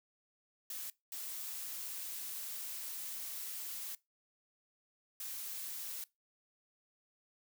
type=noise bursts at uneven times; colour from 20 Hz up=blue; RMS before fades=-43 dBFS; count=3; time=0.7-0.9 / 1.12-3.95 / 5.2-6.04 s; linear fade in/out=2 ms; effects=noise-tail reverb RT60 0.2 s tail -21 dB re dry